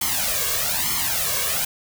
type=noise with flanger; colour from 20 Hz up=white; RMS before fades=-23 dBFS; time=0.01-1.65 s; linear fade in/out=5 ms; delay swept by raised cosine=0.93 to 1.82 ms; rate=1.1 Hz; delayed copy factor=+0.8; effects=none